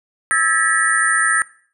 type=tone cluster; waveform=sine; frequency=1302 / 1627 / 1741 / 1927 / 9010 Hz; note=E6 / G#6 / A6 / B6 / C#9; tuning=-22 / -36 / -19 / -43 / +27 cents; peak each=-20 dBFS; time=0.31-1.42 s; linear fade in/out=0 ms; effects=noise-tail reverb RT60 0.5 s tail -19 dB re dry